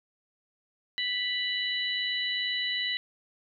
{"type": "harmonic tone", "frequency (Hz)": 987.8, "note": "B5", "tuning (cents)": 0, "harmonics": [2, 3, 4], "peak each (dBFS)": [-32, -32, -32], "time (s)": [0.98, 2.97], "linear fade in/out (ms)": 0, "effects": []}